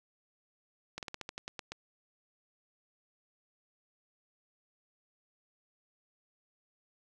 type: slowing click train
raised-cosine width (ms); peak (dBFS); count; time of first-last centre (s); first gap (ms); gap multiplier
0.2; -22; 10; 0.98-1.72; 48; 1.13
effects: none